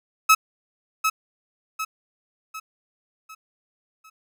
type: tone with echo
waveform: 30% pulse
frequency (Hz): 1290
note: E6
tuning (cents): -38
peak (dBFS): -9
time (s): 0.29-0.35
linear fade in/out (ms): 10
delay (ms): 750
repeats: 5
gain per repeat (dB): -7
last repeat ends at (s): 4.1
effects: none